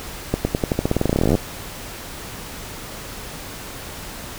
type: accelerating click train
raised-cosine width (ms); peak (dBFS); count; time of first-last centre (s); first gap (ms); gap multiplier
2; -4; 25; 0.34-1.352; 110; 0.9
effects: pink hiss -34 dBFS RMS until 4.38 s